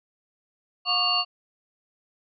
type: tone cluster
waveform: sine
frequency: 719 / 1111 / 1200 / 2797 / 4442 Hz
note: F#5 / C#6 / D6 / F7 / C#8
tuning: -50 / +4 / +37 / +2 / +3 cents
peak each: -30 / -30 / -32 / -25 / -24 dBFS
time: 0.85-1.25 s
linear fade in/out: 50 ms
effects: none